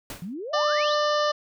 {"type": "noise with exponential decay", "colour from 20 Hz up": "pink", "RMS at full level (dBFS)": -33, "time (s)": [0.1, 0.34], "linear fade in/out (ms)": 2, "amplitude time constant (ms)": 52}
{"type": "exponential sweep", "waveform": "sine", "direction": "up", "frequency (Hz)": [163, 4435], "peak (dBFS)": -31, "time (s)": [0.22, 0.95], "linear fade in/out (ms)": 2}
{"type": "harmonic tone", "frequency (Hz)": 596, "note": "D5", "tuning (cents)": 25, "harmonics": [1, 2, 3, 5, 6, 7, 8, 9, 10], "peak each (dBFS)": [-23, -25, -32, -34, -39, -37, -38, -39, -43], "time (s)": [0.53, 1.32], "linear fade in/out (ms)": 10}
{"effects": []}